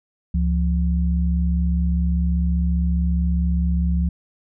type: tone pair together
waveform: sine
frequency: 69.72 / 174.61 Hz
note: C#2 / F3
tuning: +11 / 0 cents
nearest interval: octave + major third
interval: 1589 cents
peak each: -18 / -22 dBFS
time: 0.34-4.09 s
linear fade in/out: 5 ms
effects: none